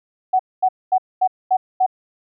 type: tone bursts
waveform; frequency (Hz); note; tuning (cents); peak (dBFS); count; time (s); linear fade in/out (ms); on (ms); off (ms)
sine; 748; F#5; +19; -12; 6; 0.33-1.864; 10; 64; 230
effects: none